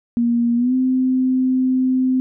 sine tone with pitch glide, 236.4 to 257.8 Hz, A#3 to C4, +24 to -26 cents, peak -14 dBFS, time 0.17-2.2 s, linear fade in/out 0 ms, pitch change +150 cents, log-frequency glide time 0.56-0.74 s, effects none

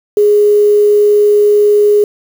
sine tone with quantisation, 415.3 Hz, G#4, in tune, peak -5 dBFS, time 0.17-2.04 s, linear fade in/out 2 ms, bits 5, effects none

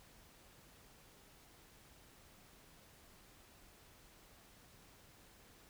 silence, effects pink hiss -63 dBFS RMS until 5.69 s

